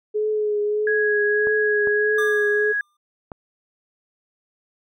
sine tone with vibrato, 422.2 Hz, G#4, 29 cents sharp, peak -19 dBFS, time 0.14-2.73 s, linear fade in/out 20 ms, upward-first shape triangle, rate 1.6 Hz, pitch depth 33 cents each way
sine tone, 1661.2 Hz, G#6, in tune, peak -20 dBFS, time 0.87-2.81 s, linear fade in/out 2 ms
clicks, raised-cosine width 1 ms, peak -20 dBFS, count 3, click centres 1.471 / 1.873 / 3.318 s
square tone with exponential decay, 1198 Hz, D6, 34 cents sharp, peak -28 dBFS, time 2.18-2.97 s, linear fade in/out 5 ms, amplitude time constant 170 ms
effects none

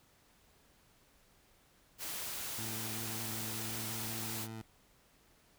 white noise, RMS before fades -41 dBFS, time 1.98-4.48 s, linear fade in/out 50 ms
20% pulse tone with vibrato, 111.3 Hz, A2, 20 cents sharp, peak -38 dBFS, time 2.58-4.62 s, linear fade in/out 5 ms, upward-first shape triangle, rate 5.3 Hz, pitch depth 11 cents each way
effects pink hiss -67 dBFS RMS until 5.58 s

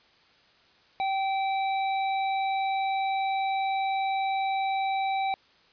sine tone with hard clipping, 775 Hz, G5, 20 cents flat, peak -27 dBFS, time 1-5.34 s, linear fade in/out 0 ms, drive 16 dB, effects white hiss -60 dBFS RMS until 5.72 s + resampled to 11025 Hz

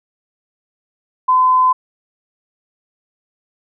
sine tone, 1020 Hz, C6, 44 cents flat, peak -9 dBFS, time 1.28-1.73 s, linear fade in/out 10 ms, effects none

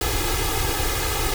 pink noise with comb filter, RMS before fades -23 dBFS, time 0.01-1.34 s, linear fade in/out 2 ms, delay 2.4 ms, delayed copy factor +1, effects none

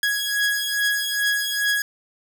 sawtooth beating tone pair, 1661.2 / 1663.6 Hz, G#6 / G#6, 0 / +2 cents, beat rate 2.4 Hz, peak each -21 / -19 dBFS, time 0.03-1.82 s, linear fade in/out 2 ms, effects none

